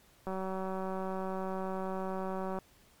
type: click train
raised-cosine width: 1 ms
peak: -24 dBFS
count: 439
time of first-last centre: 0.27-2.587 s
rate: 189 Hz
effects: pink hiss -63 dBFS RMS until 3 s + MP3 96 kbps